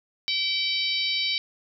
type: harmonic tone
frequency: 768 Hz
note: G5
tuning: 36 cents flat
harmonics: 3 / 4 / 5 / 6 / 7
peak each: -30 / -30 / -28 / -29 / -35 dBFS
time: 0.28-1.38 s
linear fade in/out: 0 ms
effects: none